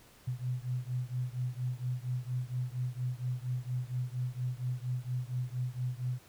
sine beating tone pair, 123.47 / 127.77 Hz, B2 / C3, 0 / -41 cents, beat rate 4.3 Hz, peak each -35 / -36 dBFS, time 0.27-6.19 s, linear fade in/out 10 ms, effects pink hiss -59 dBFS RMS until 6.28 s

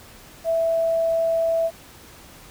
sine tone with quantisation, 659.3 Hz, E5, in tune, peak -18 dBFS, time 0.44-1.71 s, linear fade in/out 50 ms, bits 8, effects pink hiss -46 dBFS RMS until 2.5 s

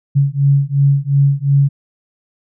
sine beating tone pair, 138.59 / 141.39 Hz, C#3 / C#3, 0 / +35 cents, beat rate 2.8 Hz, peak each -13 dBFS, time 0.15-1.69 s, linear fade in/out 20 ms, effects none

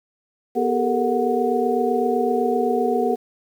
sine tone cluster, 243.5 / 397.2 / 437.5 / 465.3 / 734 Hz, B3 / G4 / A4 / A#4 / F#5, -24 / +23 / -10 / -3 / -14 cents, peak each -24 dBFS, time 0.55-3.16 s, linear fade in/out 20 ms, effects 8-bit

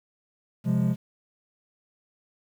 triangle chord, F minor, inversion second, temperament equal with one note detuned, 130.81 / 174.61 / 206.5 Hz, C3 / F3 / Ab3, 0 / 0 / -10 cents, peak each -23 dBFS, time 0.64-0.96 s, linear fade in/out 50 ms, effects tanh soft clip ceiling -11 dBFS + 9-bit

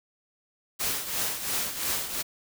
white noise with tremolo, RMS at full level -27 dBFS, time 0.79-2.23 s, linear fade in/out 20 ms, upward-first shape triangle, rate 2.9 Hz, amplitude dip 70%, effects none

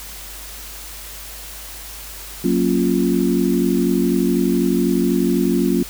sine chord, Gb major seventh, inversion none, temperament equal, 185 / 233.1 / 277.2 / 349.2 Hz, Gb3 / Bb3 / Db4 / F4, 0 / 0 / 0 / 0 cents, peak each -20 dBFS, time 2.44-5.83 s, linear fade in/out 5 ms, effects added 50 Hz sine -38 dBFS peak until 5.89 s + white hiss -35 dBFS RMS until 5.89 s

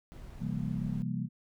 brown noise, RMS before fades -46 dBFS, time 0.12-1.02 s, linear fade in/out 0 ms
sine chord, C dominant seventh, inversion none, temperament equal with one note detuned, 130.81 / 168.18 / 196 / 233.1 Hz, C3 / E3 / G3 / Bb3, 0 / +35 / 0 / 0 cents, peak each -36 / -36 / -37 / -38 dBFS, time 0.39-1.29 s, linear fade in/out 50 ms
effects none

